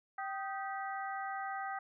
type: harmonic tone with a mistuned harmonic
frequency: 389.4 Hz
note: G4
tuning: 12 cents flat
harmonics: 2 / 3 / 4 / 5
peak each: -39 / -43 / -45 / -47 dBFS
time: 0.18-1.79 s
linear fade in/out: 5 ms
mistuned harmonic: 3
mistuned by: +110 cents
effects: none